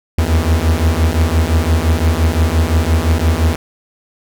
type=beating tone pair; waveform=45% pulse; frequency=77.78 / 83.58 Hz; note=D#2 / E2; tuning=0 / +24 cents; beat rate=5.8 Hz; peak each=-14 dBFS; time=0.18-3.56 s; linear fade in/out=5 ms; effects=none